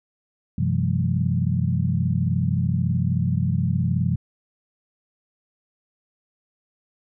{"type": "tone cluster", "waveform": "sine", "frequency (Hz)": [94.3, 127.9, 167.2, 186.1, 209.7], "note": ["F#2", "C3", "E3", "F#3", "G#3"], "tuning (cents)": [33, -39, 25, 10, 17], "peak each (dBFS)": [-25, -23, -24, -29, -32], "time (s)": [0.58, 4.16], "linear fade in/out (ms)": 5, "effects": []}